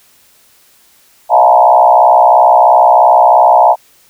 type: tone with frequency modulation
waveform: sine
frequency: 784 Hz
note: G5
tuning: in tune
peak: -3 dBFS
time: 1.29-3.76 s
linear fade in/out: 50 ms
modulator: 63 Hz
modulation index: 2.5
effects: white hiss -48 dBFS RMS until 4.09 s